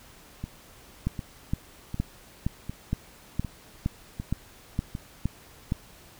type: two click trains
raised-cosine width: 5 ms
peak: -20 / -13 dBFS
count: 7 / 11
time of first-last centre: 0.44-4.951 / 1.07-5.721 s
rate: 1.33 / 2.15 Hz
effects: pink hiss -52 dBFS RMS until 6.19 s